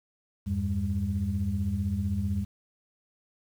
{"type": "tone cluster", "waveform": "sine", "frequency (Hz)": [83.3, 98.9, 200.3], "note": ["E2", "G2", "G3"], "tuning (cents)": [19, 16, 38], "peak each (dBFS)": -30, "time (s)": [0.46, 2.45], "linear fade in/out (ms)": 20, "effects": ["tanh soft clip ceiling -17 dBFS", "9-bit"]}